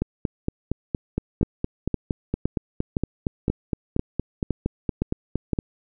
two click trains, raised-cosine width 3 ms, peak -9 / -10 dBFS, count 9 / 25, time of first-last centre 1.43-5.533 / 0.02-5.588 s, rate 1.95 / 4.31 Hz, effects none

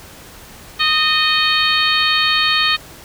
harmonic tone with a mistuned harmonic, 622 Hz, D#5, 1 cent flat, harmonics 2 / 3 / 4 / 5 / 6 / 7, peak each -20 / -20 / -20 / -20 / -20 / -20 dBFS, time 0.79-2.77 s, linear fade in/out 20 ms, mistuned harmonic 3, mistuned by -28 cents, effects pink hiss -39 dBFS RMS until 3.04 s

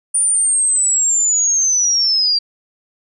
sine linear sweep, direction down, 9397 to 4699 Hz, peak -12 dBFS, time 0.14-2.39 s, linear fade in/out 10 ms, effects none

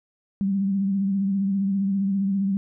sine tone with vibrato, 196 Hz, G3, in tune, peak -20 dBFS, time 0.41-2.57 s, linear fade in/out 0 ms, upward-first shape triangle, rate 15 Hz, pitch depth 52 cents each way, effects none

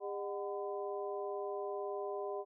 harmonic tone with a mistuned harmonic, 202 Hz, G#3, 48 cents flat, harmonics 2 / 3 / 4 / 5, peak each -39 / -43 / -45 / -47 dBFS, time 0-2.45 s, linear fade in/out 50 ms, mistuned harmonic 4, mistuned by -140 cents, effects none

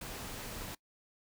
pink noise, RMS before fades -43 dBFS, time 0.01-0.75 s, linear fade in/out 5 ms, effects noise-tail reverb RT60 0.1 s tail -22 dB re dry

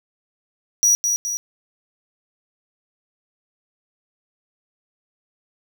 square tone with echo, 5800 Hz, F#8, 35 cents flat, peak -13 dBFS, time 0.83-0.95 s, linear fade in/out 0 ms, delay 210 ms, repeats 2, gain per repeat -5 dB, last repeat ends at 1.37 s, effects none

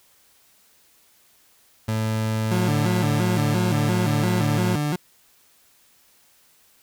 30% pulse tone, 110 Hz, A2, in tune, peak -19 dBFS, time 1.88-4.76 s, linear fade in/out 5 ms
30% pulse tone with vibrato, 163.2 Hz, E3, 17 cents flat, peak -19 dBFS, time 2.51-4.96 s, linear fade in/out 5 ms, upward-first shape square, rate 2.9 Hz, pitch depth 170 cents each way
effects white hiss -58 dBFS RMS until 6.82 s

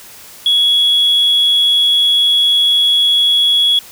sine tone, 3354 Hz, G#7, 16 cents sharp, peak -7 dBFS, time 0.46-3.79 s, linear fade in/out 2 ms, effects tanh soft clip ceiling -6 dBFS + white hiss -37 dBFS RMS until 3.91 s

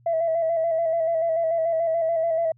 sine tone with vibrato, 659.3 Hz, E5, in tune, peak -19 dBFS, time 0.06-2.52 s, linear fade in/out 5 ms, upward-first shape square, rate 6.9 Hz, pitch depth 36 cents each way, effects tanh soft clip ceiling -15 dBFS + added 120 Hz sine -54 dBFS peak until 2.57 s

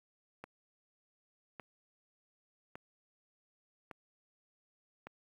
click train, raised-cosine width 0.5 ms, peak -30 dBFS, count 5, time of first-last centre 0.44-5.07 s, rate 0.864 Hz, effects high-pass 100 Hz 12 dB/octave + 10-bit

